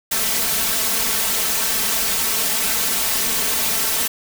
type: noise with comb filter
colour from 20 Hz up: white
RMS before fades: -20 dBFS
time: 0.11-4.08 s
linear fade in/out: 10 ms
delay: 4.5 ms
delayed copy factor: +0.8
effects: none